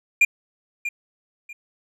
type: tone with echo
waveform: triangle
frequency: 2400 Hz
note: D7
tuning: 37 cents sharp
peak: -10 dBFS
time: 0.21-0.25 s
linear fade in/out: 5 ms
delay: 640 ms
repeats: 2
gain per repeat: -12 dB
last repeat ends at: 1.53 s
effects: none